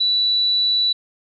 sine tone, 3951 Hz, B7, in tune, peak -15 dBFS, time 0-0.93 s, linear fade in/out 10 ms, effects none

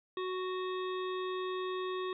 harmonic tone, 370 Hz, F#4, in tune, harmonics 1 / 3 / 5 / 7 / 9 / 10, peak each -35 / -40 / -48 / -52 / -52 / -49 dBFS, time 0.17-2.13 s, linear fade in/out 2 ms, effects none

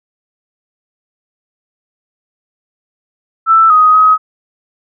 sine tone with pitch steps, 1325 / 1252 / 1267 Hz, E6 / D#6 / D#6, +9 / +10 / +31 cents, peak -4 dBFS, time 3.46-4.18 s, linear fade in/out 50 ms, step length 240 ms, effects none

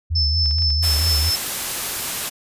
sine tone with vibrato, 78.2 Hz, D#2, 9 cents sharp, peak -18 dBFS, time 0.1-1.31 s, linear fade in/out 20 ms, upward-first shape sine, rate 4.4 Hz, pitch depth 120 cents each way
sine tone with tremolo, 5274 Hz, E8, in tune, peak -17 dBFS, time 0.15-1.36 s, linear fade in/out 10 ms, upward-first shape sine, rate 4.4 Hz, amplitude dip 40%
clicks, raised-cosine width 0.2 ms, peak -22 dBFS, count 8, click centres 0.459 / 0.511 / 0.585 / 0.622 / 0.704 / 1.012 / 1.062 / 1.116 s
white noise, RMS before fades -25 dBFS, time 0.82-2.3 s, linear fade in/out 20 ms
effects resampled to 32000 Hz

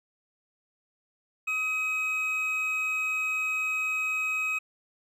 triangle tone pair together, 1268 / 2536 Hz, D#6 / D#7, +32 / +32 cents, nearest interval octave, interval 1200 cents, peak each -35 / -25 dBFS, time 1.47-4.59 s, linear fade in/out 10 ms, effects none

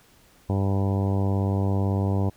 harmonic tone, 98 Hz, G2, in tune, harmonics 1 / 2 / 3 / 4 / 5 / 6 / 7 / 8 / 9 / 10, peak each -22 / -28 / -32 / -34 / -36 / -38 / -39 / -40 / -41 / -42 dBFS, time 0.49-2.3 s, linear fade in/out 10 ms, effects pink hiss -57 dBFS RMS until 2.36 s

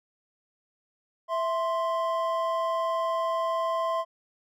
triangle tone pair together, 659.3 / 1046.5 Hz, E5 / C6, 0 / 0 cents, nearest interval minor sixth, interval 800 cents, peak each -26 / -26 dBFS, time 1.28-4.05 s, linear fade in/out 50 ms, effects none

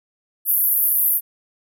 white band-pass noise, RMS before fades -18 dBFS, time 0.45-1.21 s, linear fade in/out 50 ms, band 11000 to 15000 Hz, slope 96 dB/octave, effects none

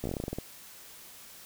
slowing click train, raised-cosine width 2 ms, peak -20 dBFS, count 12, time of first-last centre 0.04-0.386 s, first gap 15 ms, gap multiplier 1.14, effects white hiss -50 dBFS RMS until 1.45 s

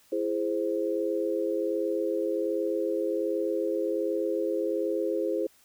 sine chord, E augmented, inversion none, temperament equal with one note detuned, 334 / 415.3 / 523.3 Hz, E4 / G#4 / B#4, +23 / 0 / 0 cents, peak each -30 dBFS, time 0.12-5.47 s, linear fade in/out 5 ms, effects white hiss -61 dBFS RMS until 5.64 s

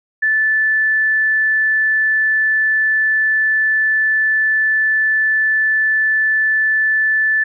sine tone, 1750 Hz, A6, 10 cents flat, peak -12 dBFS, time 0.22-7.44 s, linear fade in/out 10 ms, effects none

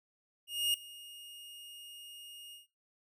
45% pulse tone with ADSR envelope, 2850 Hz, F7, 34 cents sharp, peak -27 dBFS, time 0.47-2.67 s, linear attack 270 ms, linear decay 3 ms, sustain -21 dB, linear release 140 ms, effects noise-tail reverb RT60 0.3 s tail -21 dB re dry

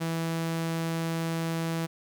sawtooth tone, 164.5 Hz, E3, 3 cents flat, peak -24 dBFS, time 0-1.87 s, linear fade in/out 20 ms, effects none

